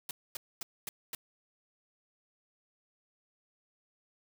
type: noise bursts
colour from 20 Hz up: white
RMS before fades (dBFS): -39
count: 5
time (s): 0.09-1.15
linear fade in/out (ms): 2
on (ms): 20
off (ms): 240
effects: none